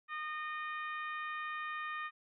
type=harmonic tone; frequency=613 Hz; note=D#5; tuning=26 cents flat; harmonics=2 / 3 / 4 / 5 / 6; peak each=-40 / -42 / -48 / -56 / -58 dBFS; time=0.08-2.11 s; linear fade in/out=50 ms; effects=none